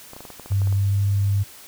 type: clicks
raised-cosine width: 1 ms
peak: -25 dBFS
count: 11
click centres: 0.134 / 0.165 / 0.206 / 0.252 / 0.303 / 0.397 / 0.46 / 0.52 / 0.618 / 0.673 / 0.726 s
type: tone with pitch glide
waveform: sine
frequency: 98.5 to 99.88 Hz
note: G2 to G2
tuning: +9 to +33 cents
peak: -17 dBFS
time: 0.5-1.44 s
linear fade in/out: 20 ms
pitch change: +24 cents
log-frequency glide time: 0.72-1 s
effects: white hiss -44 dBFS RMS until 1.67 s